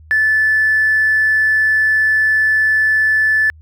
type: tone with tanh clipping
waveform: triangle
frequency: 1745 Hz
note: A6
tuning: 15 cents flat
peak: -10 dBFS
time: 0.11-3.5 s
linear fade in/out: 0 ms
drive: 1 dB
effects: added 78 Hz sine -39 dBFS peak until 3.61 s